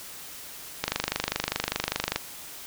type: click train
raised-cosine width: 0.2 ms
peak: -7 dBFS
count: 34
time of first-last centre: 0.84-2.16 s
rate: 25 Hz
effects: white hiss -42 dBFS RMS until 2.66 s